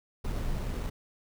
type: noise with sample-and-hold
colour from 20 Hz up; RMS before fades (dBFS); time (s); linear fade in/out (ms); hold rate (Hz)
brown; -32; 0.24-0.9; 10; 4900
effects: none